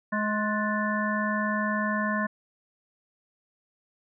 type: harmonic tone with a mistuned harmonic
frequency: 210.9 Hz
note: G#3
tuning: 27 cents sharp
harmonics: 1 / 3 / 5 / 7 / 8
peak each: -28 / -33 / -31 / -35 / -31 dBFS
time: 0.12-2.27 s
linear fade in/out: 10 ms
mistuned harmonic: 8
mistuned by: +71 cents
effects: none

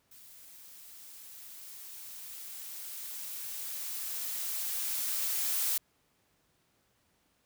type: noise with level ramp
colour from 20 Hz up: blue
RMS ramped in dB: -54 to -30 dBFS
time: 0.11-5.78 s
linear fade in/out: 5 ms
effects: pink hiss -72 dBFS RMS until 7.45 s + high-pass 60 Hz 12 dB/octave

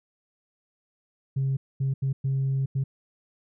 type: tone bursts at uneven times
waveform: sine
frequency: 135 Hz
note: C#3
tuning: 45 cents flat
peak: -21 dBFS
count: 5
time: 1.36-1.57 / 1.8-1.94 / 2.02-2.13 / 2.24-2.66 / 2.75-2.84 s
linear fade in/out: 10 ms
effects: tanh soft clip ceiling -20 dBFS

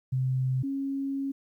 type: tone pair in turn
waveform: sine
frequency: 129.9 / 274.1 Hz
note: C3 / C#4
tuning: -12 / -19 cents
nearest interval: octave + minor second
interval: 1293 cents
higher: second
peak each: -24 / -28 dBFS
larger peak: first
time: 0.12-0.63 / 0.63-1.32 s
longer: second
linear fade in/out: 10 ms
effects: 11-bit

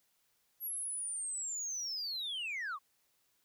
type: linear sweep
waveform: sine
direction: down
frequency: 11670 to 1046.5 Hz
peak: -34 dBFS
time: 0.6-2.79 s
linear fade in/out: 50 ms
effects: tanh soft clip ceiling -35 dBFS + white hiss -75 dBFS RMS until 3.44 s

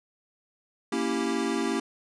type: chord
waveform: square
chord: A# diminished seventh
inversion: none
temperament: equal with one note detuned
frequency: 233.1 / 278.1 / 329.6 / 392 Hz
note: A#3 / C#4 / E4 / G4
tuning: 0 / +6 / 0 / 0 cents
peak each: -32 dBFS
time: 0.92-1.8 s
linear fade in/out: 5 ms
effects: resampled to 22050 Hz

